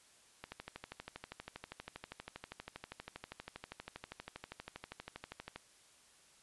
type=click train; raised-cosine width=0.3 ms; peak=-28 dBFS; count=65; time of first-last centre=0.44-5.56 s; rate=12.5 Hz; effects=white hiss -65 dBFS RMS until 6.42 s + resampled to 24000 Hz